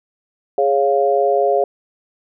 sine chord, Db major, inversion second, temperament equal, 415.3 / 554.4 / 698.5 Hz, Ab4 / Db5 / F5, 0 / 0 / 0 cents, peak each -17 dBFS, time 0.58-1.64 s, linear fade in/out 2 ms, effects none

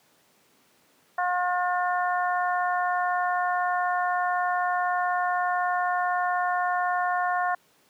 harmonic tone, 358.4 Hz, F4, 45 cents sharp, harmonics 2 / 3 / 4 / 5, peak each -25 / -29 / -31 / -33 dBFS, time 1.18-7.55 s, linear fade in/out 5 ms, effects pink hiss -62 dBFS RMS until 7.89 s + high-pass 200 Hz 12 dB/octave

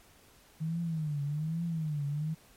sine tone with vibrato, 155.56 Hz, D#3, in tune, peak -30 dBFS, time 0.6-2.35 s, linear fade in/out 20 ms, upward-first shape triangle, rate 1.2 Hz, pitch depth 170 cents each way, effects pink hiss -60 dBFS RMS until 2.56 s + MP3 64 kbps

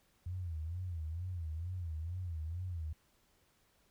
sine tone with vibrato, 84.8 Hz, E2, 50 cents sharp, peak -37 dBFS, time 0.26-2.93 s, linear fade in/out 5 ms, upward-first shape sine, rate 2.2 Hz, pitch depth 150 cents each way, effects pink hiss -72 dBFS RMS until 3.9 s

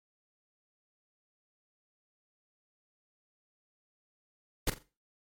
pink noise with echo, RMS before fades -27 dBFS, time 4.67-4.7 s, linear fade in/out 5 ms, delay 43 ms, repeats 3, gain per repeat -12 dB, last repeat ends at 4.829 s, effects noise-tail reverb RT60 0.3 s tail -17 dB re dry + MP3 64 kbps

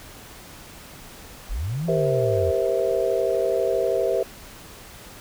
sine linear two-way sweep, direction up then down, 30.87 to 171 to 80.3 Hz, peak -24 dBFS, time 1.49-2.52 s, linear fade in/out 20 ms, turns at 1.86 s
sine chord, C dominant seventh, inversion second, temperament just, 392.4 / 470.9 / 523.3 / 654.1 Hz, G4 / Bb4 / C5 / E5, +2 / +18 / 0 / -14 cents, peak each -25 dBFS, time 1.88-4.23 s, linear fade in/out 5 ms
effects pink hiss -43 dBFS RMS until 5.2 s

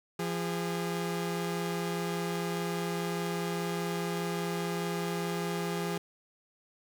sawtooth tone pair together, 171.6 / 408.1 Hz, F3 / G#4, -30 / -30 cents, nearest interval octave + minor third, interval 1500 cents, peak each -29 / -31 dBFS, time 0.19-5.98 s, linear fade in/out 5 ms, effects none

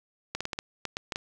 clicks, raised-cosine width 0.2 ms, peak -14 dBFS, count 9, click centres 0.35 / 0.406 / 0.454 / 0.532 / 0.589 / 0.853 / 0.969 / 1.122 / 1.159 s, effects none

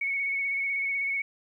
sine tone with vibrato, 2217 Hz, C#7, in tune, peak -26 dBFS, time 0.01-1.22 s, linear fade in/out 5 ms, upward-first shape square, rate 16 Hz, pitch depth 18 cents each way, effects 11-bit

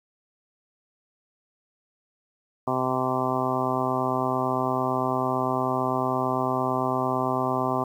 harmonic tone, 128.9 Hz, C3, 26 cents flat, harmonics 1 / 2 / 3 / 4 / 5 / 6 / 7 / 8 / 9, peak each -33 / -30 / -31 / -36 / -30 / -31 / -33 / -30 / -32 dBFS, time 2.67-7.84 s, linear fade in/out 5 ms, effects 9-bit

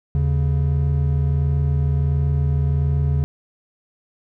triangle tone pair together, 78.57 / 140 Hz, D#2 / C#3, +17 / +18 cents, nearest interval minor seventh, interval 1001 cents, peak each -17 dBFS, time 0.15-3.24 s, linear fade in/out 0 ms, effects none

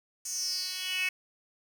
10% pulse tone with high-pass filter sweep, 370 Hz, F#4, in tune, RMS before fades -33 dBFS, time 0.25-1.09 s, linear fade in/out 5 ms, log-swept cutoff 7100 to 2400 Hz, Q 6.8, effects 9-bit

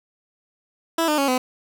15% pulse tone with pitch steps, 329.6 / 302.2 / 277.2 / 254.2 Hz, E4 / D4 / C#4 / C4, 0 / +50 / 0 / -50 cents, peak -12 dBFS, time 0.98-1.38 s, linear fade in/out 5 ms, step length 100 ms, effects none

